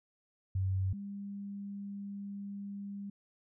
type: tone pair in turn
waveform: sine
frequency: 95 / 200.4 Hz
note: F#2 / G3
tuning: +46 / +38 cents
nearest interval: octave + minor second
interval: 1292 cents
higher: second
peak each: -29 / -39 dBFS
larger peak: first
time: 0.55-0.93 / 0.93-3.1 s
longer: second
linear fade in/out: 5 ms
effects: none